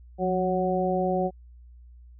harmonic tone with a mistuned harmonic, 185 Hz, F#3, in tune, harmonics 1 / 2 / 3 / 4, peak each -28 / -28 / -28 / -28 dBFS, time 0.18-1.31 s, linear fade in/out 50 ms, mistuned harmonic 1, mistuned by -52 cents, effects added 60 Hz sine -46 dBFS peak until 2.19 s

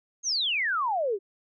sine exponential sweep, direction down, 6645 to 370 Hz, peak -24 dBFS, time 0.23-1.19 s, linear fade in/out 50 ms, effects none

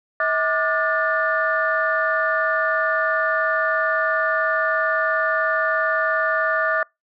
sine tone cluster, 641 / 1188 / 1445 / 1768 Hz, E5 / D6 / F#6 / A6, -49 / +20 / -41 / +8 cents, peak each -23 dBFS, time 0.2-6.83 s, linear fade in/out 2 ms, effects noise-tail reverb RT60 0.2 s tail -26 dB re dry + tanh soft clip ceiling -7 dBFS

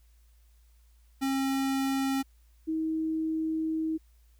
square / sine tone pair in turn, 269.7 / 318.3 Hz, C#4 / D#4, -47 / +39 cents, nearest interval minor third, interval 286 cents, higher second, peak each -27 dBFS, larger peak neither, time 1.21-2.23 / 2.67-3.98 s, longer second, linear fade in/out 20 ms, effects added 57 Hz sine -57 dBFS peak until 4.39 s + white hiss -71 dBFS RMS until 4.39 s

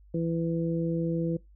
harmonic tone, 166.2 Hz, E3, 15 cents sharp, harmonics 1 / 2 / 3, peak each -28 / -31 / -33 dBFS, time 0.14-1.37 s, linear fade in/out 5 ms, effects noise-tail reverb RT60 0.2 s tail -23 dB re dry + added 50 Hz sine -52 dBFS peak until 1.55 s

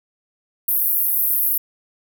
white band-pass noise, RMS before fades -19 dBFS, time 0.68-1.58 s, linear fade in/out 5 ms, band 12000 to 16000 Hz, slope 48 dB/octave, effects none

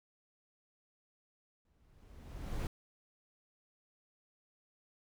brown noise with exponential growth, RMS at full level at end -34 dBFS, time 1.65-2.67 s, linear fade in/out 2 ms, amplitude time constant 220 ms, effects none

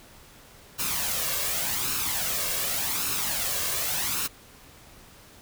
white noise with flanger, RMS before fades -28 dBFS, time 0.78-4.28 s, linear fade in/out 20 ms, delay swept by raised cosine 0.74 to 1.84 ms, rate 0.87 Hz, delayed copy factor +0.55, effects pink hiss -51 dBFS RMS until 5.41 s

